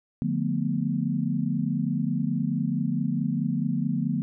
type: chord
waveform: sine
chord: B half-diminished seventh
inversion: first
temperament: just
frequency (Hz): 148.16 / 177.8 / 222.2 / 246.9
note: D3 / F3 / A3 / B3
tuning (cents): +16 / +31 / +17 / 0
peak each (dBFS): -29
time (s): 0.22-4.22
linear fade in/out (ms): 0
effects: none